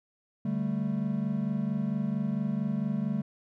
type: chord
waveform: triangle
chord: D suspended fourth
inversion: none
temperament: just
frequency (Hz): 146.83 / 195.78 / 220.2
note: D3 / G3 / A3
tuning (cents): 0 / -2 / +2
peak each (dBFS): -32 / -29 / -29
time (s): 0.45-3.22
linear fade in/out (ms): 5
effects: none